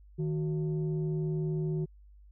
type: tone pair together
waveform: sine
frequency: 155.56 / 370.4 Hz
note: D#3 / F#4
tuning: 0 / +2 cents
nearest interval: octave + minor third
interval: 1502 cents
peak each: -28 / -34 dBFS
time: 0.18-1.86 s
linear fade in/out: 20 ms
effects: tanh soft clip ceiling -24 dBFS + added 50 Hz sine -52 dBFS peak until 2.31 s